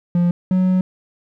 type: tone pair in turn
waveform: triangle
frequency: 174.61 / 184.99 Hz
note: F3 / F#3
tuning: 0 / 0 cents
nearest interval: minor second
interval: 100 cents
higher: second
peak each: -11 dBFS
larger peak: neither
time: 0.15-0.31 / 0.51-0.81 s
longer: second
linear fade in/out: 2 ms
effects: none